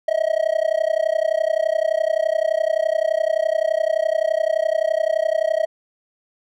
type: tone with amplitude modulation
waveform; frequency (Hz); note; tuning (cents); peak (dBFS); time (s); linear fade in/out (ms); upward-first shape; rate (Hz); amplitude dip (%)
triangle; 638; D#5; +43; -11; 0.08-5.66; 5; sine; 31.7; 100
effects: none